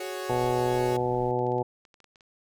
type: chord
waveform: sawtooth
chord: F# suspended second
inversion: none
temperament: equal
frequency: 370 / 415.3 / 554.4 Hz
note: F#4 / G#4 / C#5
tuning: 0 / 0 / 0 cents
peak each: -31 / -35 / -33 dBFS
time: 0-0.97 s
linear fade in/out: 5 ms
type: harmonic tone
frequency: 123.47 Hz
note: B2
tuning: in tune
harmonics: 1 / 2 / 3 / 4 / 5 / 6 / 7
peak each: -32 / -36 / -29 / -30 / -36 / -34 / -31 dBFS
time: 0.29-1.63 s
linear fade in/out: 10 ms
type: noise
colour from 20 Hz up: brown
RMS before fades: -46 dBFS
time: 0.31-1.31 s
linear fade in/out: 0 ms
type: clicks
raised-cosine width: 0.2 ms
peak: -38 dBFS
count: 10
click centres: 1.391 / 1.467 / 1.52 / 1.583 / 1.852 / 1.942 / 2.003 / 2.043 / 2.158 / 2.208 s
effects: none